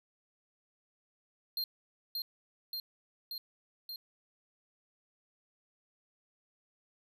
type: tone with echo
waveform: square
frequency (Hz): 4202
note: C8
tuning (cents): +7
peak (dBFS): -33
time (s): 1.57-1.64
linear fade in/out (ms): 2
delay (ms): 580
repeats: 4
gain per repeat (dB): -2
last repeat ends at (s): 3.96
effects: none